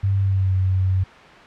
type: tone with pitch glide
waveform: sine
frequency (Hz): 98 to 93.9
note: G2 to F#2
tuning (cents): 0 to +26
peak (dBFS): -16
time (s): 0.03-1.04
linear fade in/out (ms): 10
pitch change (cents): -74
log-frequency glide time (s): 0.2-0.54
effects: white hiss -42 dBFS RMS until 1.46 s + low-pass 2000 Hz 12 dB/octave